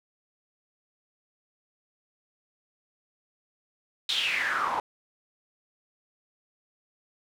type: noise with band-pass filter sweep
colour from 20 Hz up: pink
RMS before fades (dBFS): -28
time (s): 4.09-4.8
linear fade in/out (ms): 2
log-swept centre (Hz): 3900 to 840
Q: 6.6
effects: none